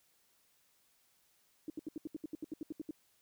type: tone bursts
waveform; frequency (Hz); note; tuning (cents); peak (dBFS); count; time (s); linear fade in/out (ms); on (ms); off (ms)
sine; 308.8; D#4; -13; -37; 14; 1.68-2.909; 2; 20; 73
effects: white hiss -72 dBFS RMS until 3.21 s